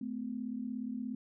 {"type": "tone pair together", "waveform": "sine", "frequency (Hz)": [217.3, 254.3], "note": ["A3", "C4"], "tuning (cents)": [-21, -49], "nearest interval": "minor third", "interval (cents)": 272, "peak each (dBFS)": [-39, -38], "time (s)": [0.01, 1.15], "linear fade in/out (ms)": 5, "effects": []}